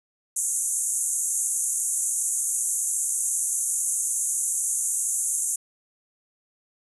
white band-pass noise, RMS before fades -26 dBFS, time 0.36-5.56 s, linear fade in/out 5 ms, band 6400 to 11000 Hz, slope 96 dB/octave, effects none

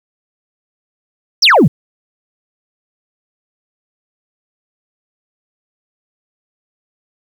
sine exponential sweep, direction down, 6200 to 116.2 Hz, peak -3 dBFS, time 1.42-1.68 s, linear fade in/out 10 ms, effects tanh soft clip ceiling -2 dBFS + 7-bit

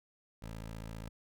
15% pulse tone, 55 Hz, A1, in tune, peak -36 dBFS, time 0.42-1.09 s, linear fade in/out 5 ms, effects none

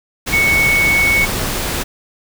sine tone in noise, 2217 Hz, C#7, in tune, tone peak -11 dBFS, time 0.32-1.26 s, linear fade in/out 20 ms, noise pink, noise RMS -20 dBFS, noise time 0.26-1.84 s, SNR +6 dB, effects none

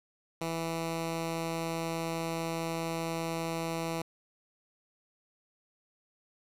10% pulse tone, 164.81 Hz, E3, in tune, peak -24 dBFS, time 0.41-4.02 s, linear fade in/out 5 ms, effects resampled to 32000 Hz + 9-bit

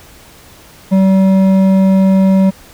sine tone with hard clipping, 191.4 Hz, G3, 41 cents flat, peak -8 dBFS, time 0.91-2.51 s, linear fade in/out 20 ms, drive 8 dB, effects pink hiss -40 dBFS RMS until 2.73 s

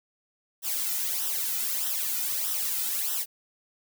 blue noise with flanger, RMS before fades -29 dBFS, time 0.62-3.26 s, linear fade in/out 50 ms, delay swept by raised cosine 0.43 to 1.83 ms, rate 1.6 Hz, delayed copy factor -0.7, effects none

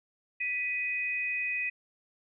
sine tone pair together, 1975.5 / 2504 Hz, B6 / D#7, 0 / +10 cents, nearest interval major third, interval 410 cents, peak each -35 / -30 dBFS, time 0.4-1.7 s, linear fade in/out 10 ms, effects none

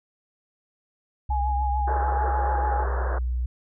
sine tone with pitch glide, 65.41 to 61.38 Hz, C2 to B1, 0 to -10 cents, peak -23 dBFS, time 1.29-3.46 s, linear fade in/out 5 ms, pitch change -110 cents, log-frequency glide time 2.3-3.13 s
sine tone with vibrato, 830.6 Hz, G#5, in tune, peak -25 dBFS, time 1.3-2.84 s, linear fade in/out 10 ms, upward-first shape triangle, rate 6.8 Hz, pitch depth 46 cents each way
pink band-pass noise, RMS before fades -32 dBFS, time 1.87-3.19 s, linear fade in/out 10 ms, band 350 to 1700 Hz, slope 96 dB/octave
effects none

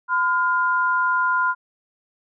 sine tone pair together, 1015 / 1411.6 Hz, B5 / F6, +47 / +18 cents, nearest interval tritone, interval 571 cents, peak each -20 dBFS, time 0.08-1.55 s, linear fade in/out 50 ms, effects none

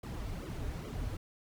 brown noise with flanger, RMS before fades -39 dBFS, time 0.03-1.17 s, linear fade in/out 5 ms, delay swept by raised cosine 1.1 to 5.9 ms, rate 2.4 Hz, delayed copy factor -0.95, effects none

